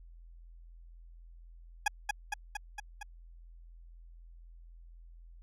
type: tone with echo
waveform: 20% pulse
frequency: 830.6 Hz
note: G#5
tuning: in tune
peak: -20 dBFS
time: 1.86-1.88 s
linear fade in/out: 5 ms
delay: 230 ms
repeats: 5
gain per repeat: -3 dB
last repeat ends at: 3.03 s
effects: added 42 Hz sine -50 dBFS peak until 5.42 s + low-pass 11000 Hz 12 dB/octave